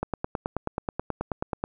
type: click train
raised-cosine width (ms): 1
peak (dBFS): -13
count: 16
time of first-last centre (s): 0.03-1.639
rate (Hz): 9.32
effects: none